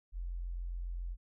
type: tone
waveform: sine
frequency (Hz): 43.65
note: F1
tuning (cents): 0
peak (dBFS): -36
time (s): 0.12-1.17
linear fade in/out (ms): 50
effects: none